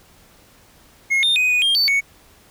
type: tone with pitch steps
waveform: triangle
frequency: 2159 / 3635 / 2501 / 2477 / 3210 / 4527 / 2223 Hz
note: C#7 / A#7 / D#7 / D#7 / G7 / C#8 / C#7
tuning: -46 / -44 / +8 / -8 / +40 / +36 / +4 cents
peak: -13 dBFS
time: 1.1-2.01 s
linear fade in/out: 20 ms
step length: 130 ms
effects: pink hiss -51 dBFS RMS until 2.5 s